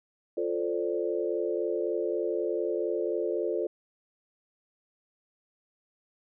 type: chord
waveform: sine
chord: D minor seventh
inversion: first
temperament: equal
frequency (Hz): 349.2 / 440 / 523.3 / 587.3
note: F4 / A4 / C5 / D5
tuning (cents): 0 / 0 / 0 / 0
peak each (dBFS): -31 / -31 / -34 / -35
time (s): 0.37-3.67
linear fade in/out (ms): 5
effects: none